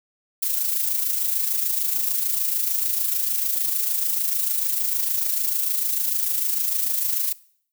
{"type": "noise with amplitude modulation", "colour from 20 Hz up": "violet", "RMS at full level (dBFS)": -21, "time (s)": [0.42, 7.33], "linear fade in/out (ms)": 10, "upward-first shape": "sine", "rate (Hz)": 26.7, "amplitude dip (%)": 50, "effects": ["noise-tail reverb RT60 0.6 s tail -21 dB re dry"]}